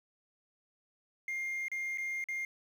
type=tone with dropouts; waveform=sine; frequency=2116 Hz; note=C7; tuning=19 cents sharp; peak=-31 dBFS; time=1.28-2.45 s; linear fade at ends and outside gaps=2 ms; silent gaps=1.683-1.716 / 1.975-1.982 / 2.241-2.286 s; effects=tanh soft clip ceiling -33 dBFS + 10-bit